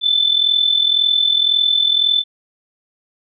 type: tone with amplitude modulation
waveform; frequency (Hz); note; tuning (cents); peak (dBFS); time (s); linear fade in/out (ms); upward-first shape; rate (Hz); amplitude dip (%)
sine; 3520; A7; 0; -9; 0.01-2.24; 50; sine; 41.9; 70
effects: none